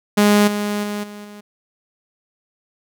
sawtooth tone with level steps, 206.9 Hz, G#3, 6 cents flat, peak -7 / -16 / -19 / -29 / -32 dBFS, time 0.17-1.41 s, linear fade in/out 10 ms, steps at 0.47 / 0.83 / 1.03 / 1.24 s, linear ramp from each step 10 ms, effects none

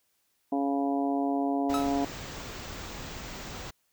harmonic tone, 139.7 Hz, C#3, 14 cents sharp, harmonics 2 / 3 / 4 / 5 / 6 / 7, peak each -27 / -36 / -39 / -31 / -40 / -41 dBFS, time 0.52-2.05 s, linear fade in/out 5 ms
pink band-stop noise, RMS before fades -40 dBFS, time 1.69-3.71 s, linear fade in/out 10 ms, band 7800 to 15000 Hz, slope 96 dB/octave
45% pulse tone with exponential decay, 1295 Hz, E6, 31 cents flat, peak -28 dBFS, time 1.74-2.01 s, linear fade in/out 1 ms, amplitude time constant 58 ms
effects white hiss -73 dBFS RMS until 3.92 s

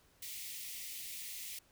white high-pass noise, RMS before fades -45 dBFS, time 0.22-1.59 s, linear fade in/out 5 ms, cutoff 1900 Hz, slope 96 dB/octave, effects pink hiss -68 dBFS RMS until 1.71 s

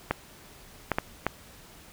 clicks, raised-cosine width 0.5 ms, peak -9 dBFS, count 4, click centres 0.11 / 0.917 / 0.985 / 1.266 s, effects pink hiss -51 dBFS RMS until 1.92 s

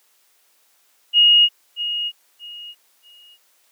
sine tone with echo, 2870 Hz, F7, 47 cents sharp, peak -9 dBFS, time 1.13-1.49 s, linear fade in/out 50 ms, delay 630 ms, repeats 3, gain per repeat -12 dB, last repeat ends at 3.38 s, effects white hiss -60 dBFS RMS until 3.71 s + high-pass 400 Hz 12 dB/octave

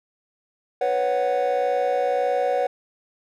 triangle chord, B suspended second, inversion none, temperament just, 493.9 / 555.6 / 740.8 Hz, B4 / C#5 / F#5, 0 / +4 / +2 cents, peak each -21 dBFS, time 0.81-2.67 s, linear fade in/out 5 ms, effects tanh soft clip ceiling -13 dBFS

